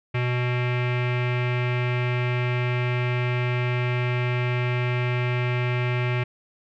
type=tone with low-pass filter; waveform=square; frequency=123.47 Hz; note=B2; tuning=in tune; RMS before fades=-24 dBFS; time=0.14-6.24 s; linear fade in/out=10 ms; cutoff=2400 Hz; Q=4.1; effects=none